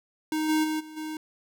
square tone with level steps, 311.1 Hz, D#4, in tune, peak -26 / -22 / -27 / -42 / -33 dBFS, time 0.32-1.17 s, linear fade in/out 2 ms, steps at 0.48 / 0.63 / 0.79 / 0.96 s, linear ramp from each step 20 ms, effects none

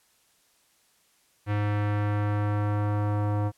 square tone with low-pass filter sweep, 103.83 Hz, G#2, in tune, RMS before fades -26 dBFS, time 1.46-3.52 s, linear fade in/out 50 ms, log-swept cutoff 2100 to 970 Hz, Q 1.4, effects white hiss -65 dBFS RMS until 3.57 s + low-pass 12000 Hz 12 dB/octave

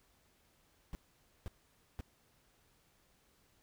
brown noise bursts, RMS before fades -41 dBFS, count 3, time 0.93-2.01 s, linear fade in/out 0 ms, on 20 ms, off 510 ms, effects pink hiss -71 dBFS RMS until 3.62 s

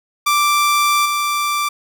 sawtooth tone with level steps, 1174.7 Hz, D6, in tune, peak -9 / -13 dBFS, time 0.26-1.69 s, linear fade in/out 10 ms, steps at 1.05 s, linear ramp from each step 10 ms, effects none

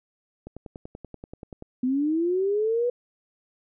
click train, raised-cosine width 2 ms, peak -25 dBFS, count 13, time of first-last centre 0.47-1.624 s, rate 10.4 Hz
sine linear sweep, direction up, 246.9 to 493.9 Hz, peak -21 dBFS, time 1.83-2.9 s, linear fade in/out 5 ms
effects none

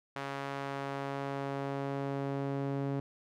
sawtooth tone with band-pass filter sweep, 138.59 Hz, C#3, in tune, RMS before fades -36 dBFS, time 0.16-3 s, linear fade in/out 2 ms, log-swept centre 1300 to 310 Hz, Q 0.71, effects none

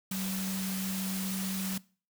sine tone in noise, 190.4 Hz, F#3, 50 cents sharp, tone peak -33 dBFS, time 0.11-1.78 s, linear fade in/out 5 ms, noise white, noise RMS -38 dBFS, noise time 0.11-1.78 s, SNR +2 dB, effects noise-tail reverb RT60 0.4 s tail -22 dB re dry

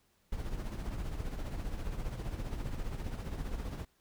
brown noise with tremolo, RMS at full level -35 dBFS, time 0.32-3.85 s, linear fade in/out 5 ms, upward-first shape triangle, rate 15 Hz, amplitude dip 60%, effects pink hiss -72 dBFS RMS until 4 s

